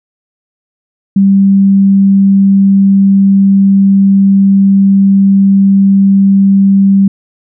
sine tone, 196 Hz, G3, in tune, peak -3 dBFS, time 1.16-7.08 s, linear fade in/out 5 ms, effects none

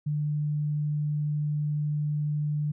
sine tone, 149 Hz, D3, 25 cents sharp, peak -25 dBFS, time 0.06-2.72 s, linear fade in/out 10 ms, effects none

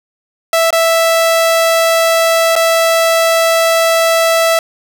sawtooth tone with dropouts, 659.3 Hz, E5, in tune, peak -5 dBFS, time 0.53-4.59 s, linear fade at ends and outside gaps 2 ms, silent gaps 0.706-0.727 / 2.555-2.562 s, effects none

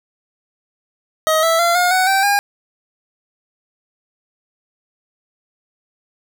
25% pulse tone with pitch steps, 631 / 657.8 / 685.7 / 714.8 / 745.2 / 776.9 / 809.8 Hz, D#5 / E5 / F5 / F5 / F#5 / G5 / G#5, +24 / -4 / -32 / +40 / +12 / -16 / -44 cents, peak -9 dBFS, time 1.27-2.39 s, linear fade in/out 0 ms, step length 160 ms, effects none

